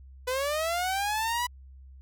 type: linear sweep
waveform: sawtooth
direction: up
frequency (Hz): 493.9 to 990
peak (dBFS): -23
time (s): 0.27-1.47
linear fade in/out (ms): 10
effects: added 66 Hz sine -46 dBFS peak until 2.01 s